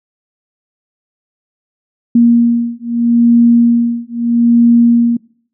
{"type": "beating tone pair", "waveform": "sine", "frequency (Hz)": [235.2, 235.98], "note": ["A#3", "A#3"], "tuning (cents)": [16, 21], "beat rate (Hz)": 0.78, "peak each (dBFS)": -10, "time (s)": [2.15, 5.17], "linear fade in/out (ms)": 5, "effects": ["noise-tail reverb RT60 0.6 s tail -24 dB re dry"]}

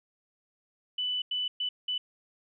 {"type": "tone bursts at uneven times", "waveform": "sine", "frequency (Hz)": 2987, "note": "F#7", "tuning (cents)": 16, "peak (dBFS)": -28, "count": 4, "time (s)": [[0.98, 1.22], [1.31, 1.48], [1.6, 1.69], [1.88, 1.98]], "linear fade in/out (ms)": 5, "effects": []}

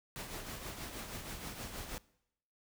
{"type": "noise with tremolo", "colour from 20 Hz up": "pink", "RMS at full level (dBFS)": -42, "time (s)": [0.16, 1.98], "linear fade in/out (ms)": 0, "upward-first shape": "triangle", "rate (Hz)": 6.3, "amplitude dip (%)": 55, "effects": ["noise-tail reverb RT60 0.8 s tail -22 dB re dry"]}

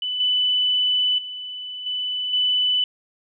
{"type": "tone with level steps", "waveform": "sine", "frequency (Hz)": 2992, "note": "F#7", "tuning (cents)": 19, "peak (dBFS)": [-23, -17, -30, -23, -17], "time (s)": [0.02, 2.84], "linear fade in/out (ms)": 2, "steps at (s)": [0.2, 1.18, 1.86, 2.33], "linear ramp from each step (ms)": 5, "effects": []}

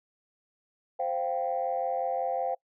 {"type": "chord", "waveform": "sine", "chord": "C suspended fourth", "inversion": "none", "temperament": "equal", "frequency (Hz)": [523.3, 698.5, 784], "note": ["C5", "F5", "G5"], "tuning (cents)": [0, 0, 0], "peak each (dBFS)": -31, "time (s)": [0.99, 2.55], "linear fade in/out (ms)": 10, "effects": ["noise-tail reverb RT60 0.1 s tail -24 dB re dry", "tanh soft clip ceiling -19 dBFS"]}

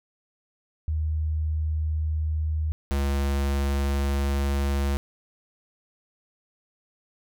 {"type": "tone pair in turn", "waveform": ["sine", "square"], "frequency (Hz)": [77.78, 69.7], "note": ["D#2", "C#2"], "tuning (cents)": [0, 10], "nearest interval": "major second", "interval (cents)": 190, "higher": "first", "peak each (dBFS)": [-23, -23], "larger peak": "neither", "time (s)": [[0.88, 2.72], [2.91, 4.97]], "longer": "second", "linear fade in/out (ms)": 0, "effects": []}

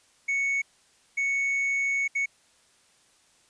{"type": "tone bursts at uneven times", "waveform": "triangle", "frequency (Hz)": 2217, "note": "C#7", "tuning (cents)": 0, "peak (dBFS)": -22, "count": 3, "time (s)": [[0.28, 0.62], [1.17, 2.08], [2.15, 2.26]], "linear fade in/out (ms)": 10, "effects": ["white hiss -62 dBFS RMS until 3.49 s", "resampled to 22050 Hz"]}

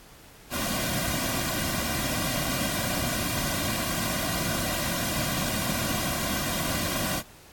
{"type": "noise with comb filter", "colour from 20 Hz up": "pink", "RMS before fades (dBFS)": -28, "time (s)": [0.5, 7.23], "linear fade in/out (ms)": 50, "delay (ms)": 2.3, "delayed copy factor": -0.95, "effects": ["pink hiss -51 dBFS RMS until 7.52 s", "AAC 64 kbps"]}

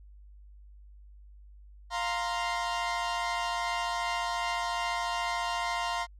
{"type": "chord", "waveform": "sawtooth", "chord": "F suspended fourth", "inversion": "none", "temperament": "equal", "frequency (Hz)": [698.5, 932.3, 1046.5], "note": ["F5", "Bb5", "C6"], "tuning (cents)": [0, 0, 0], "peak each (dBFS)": -30, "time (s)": [1.9, 6.07], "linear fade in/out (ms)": 50, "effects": ["added 50 Hz sine -49 dBFS peak until 6.19 s", "low-pass 6000 Hz 12 dB/octave"]}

